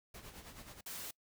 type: noise with tremolo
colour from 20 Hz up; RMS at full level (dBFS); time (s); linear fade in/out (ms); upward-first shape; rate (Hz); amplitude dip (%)
pink; -50; 0.14-0.81; 5; sine; 9.4; 60
type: noise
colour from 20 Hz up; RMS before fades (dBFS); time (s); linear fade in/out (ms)
white; -45; 0.86-1.11; 5
effects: noise-tail reverb RT60 0.1 s tail -24 dB re dry